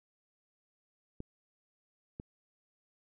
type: clicks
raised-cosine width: 3 ms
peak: -28 dBFS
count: 2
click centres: 1.204 / 2.199 s
effects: none